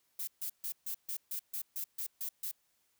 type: noise bursts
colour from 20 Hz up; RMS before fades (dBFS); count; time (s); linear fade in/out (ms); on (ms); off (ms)
violet; -38; 11; 0.19-2.514; 5; 84; 140
effects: white hiss -75 dBFS RMS until 2.99 s